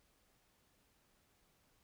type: silence
effects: pink hiss -74 dBFS RMS until 1.83 s

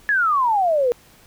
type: exponential sweep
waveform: sine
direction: down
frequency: 1738 to 468.6 Hz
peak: -15 dBFS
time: 0.09-0.92 s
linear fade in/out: 0 ms
effects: pink hiss -51 dBFS RMS until 1.26 s

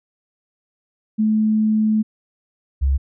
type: tone pair in turn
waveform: sine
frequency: 216.3 / 68.13 Hz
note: A3 / C#2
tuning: -29 / -29 cents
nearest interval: octave + minor sixth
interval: 2000 cents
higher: first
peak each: -14 / -14 dBFS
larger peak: neither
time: 1.18-2.03 / 2.81-2.98 s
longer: first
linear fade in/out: 20 ms
effects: none

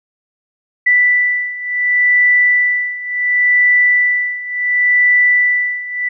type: beating tone pair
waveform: sine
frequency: 1975.5 / 1976.2 Hz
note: B6 / B6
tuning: 0 / +1 cents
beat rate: 0.7 Hz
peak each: -15 / -12 dBFS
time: 0.86-6.09 s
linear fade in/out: 10 ms
effects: none

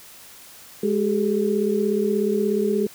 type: tone cluster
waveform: sine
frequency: 208.3 / 390.2 / 426.9 Hz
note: G#3 / G4 / G#4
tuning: +5 / -8 / +48 cents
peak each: -23 dBFS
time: 0.83-2.87 s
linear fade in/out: 5 ms
effects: white hiss -45 dBFS RMS until 2.94 s

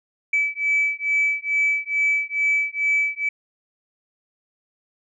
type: beating tone pair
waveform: sine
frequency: 2300 / 2302.3 Hz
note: D7 / D7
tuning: -37 / -35 cents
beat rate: 2.3 Hz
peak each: -21 dBFS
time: 0.33-3.29 s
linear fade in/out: 5 ms
effects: tanh soft clip ceiling -12 dBFS

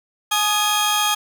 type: tone cluster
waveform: sawtooth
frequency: 843 / 1238 / 3254 Hz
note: G#5 / D#6 / G#7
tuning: +26 / -9 / -36 cents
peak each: -18 dBFS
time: 0.31-1.15 s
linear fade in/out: 10 ms
effects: none

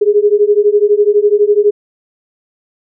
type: beating tone pair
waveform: sine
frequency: 408.3 / 420.3 Hz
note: G#4 / G#4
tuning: -29 / +21 cents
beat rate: 12 Hz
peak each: -10 dBFS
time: 0.01-1.71 s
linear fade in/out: 10 ms
effects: none

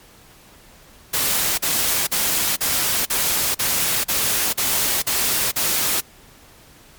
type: noise bursts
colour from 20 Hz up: white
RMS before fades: -20 dBFS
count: 10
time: 1.13-6.008 s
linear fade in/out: 10 ms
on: 450 ms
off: 42 ms
effects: pink hiss -48 dBFS RMS until 6.98 s + MP3 96 kbps

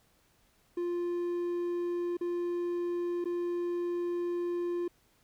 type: tone with dropouts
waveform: triangle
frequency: 349.2 Hz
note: F4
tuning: in tune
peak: -28 dBFS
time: 0.77-4.88 s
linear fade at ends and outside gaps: 5 ms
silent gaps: 2.17-2.21 / 3.243-3.255 s
effects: pink hiss -68 dBFS RMS until 5.23 s

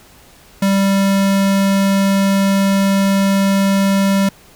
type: tone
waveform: square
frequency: 196 Hz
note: G3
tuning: in tune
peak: -12 dBFS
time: 0.62-4.29 s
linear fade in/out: 5 ms
effects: pink hiss -45 dBFS RMS until 4.55 s

